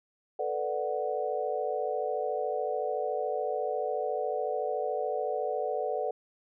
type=chord; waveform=sine; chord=B minor seventh; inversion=third; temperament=equal; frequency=440 / 493.9 / 587.3 / 740 Hz; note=A4 / B4 / D5 / F#5; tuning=0 / 0 / 0 / 0 cents; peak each=-34 dBFS; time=0.39-6.11 s; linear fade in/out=5 ms; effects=none